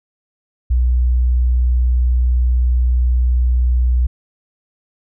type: tone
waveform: sine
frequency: 61.5 Hz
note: B1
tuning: 7 cents flat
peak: -11 dBFS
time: 0.7-4.07 s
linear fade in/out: 10 ms
effects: none